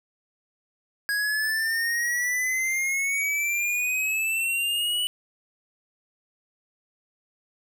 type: exponential sweep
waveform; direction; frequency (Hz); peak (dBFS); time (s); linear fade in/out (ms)
square; up; 1648 to 2969; -24; 1.09-5.07; 0
effects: none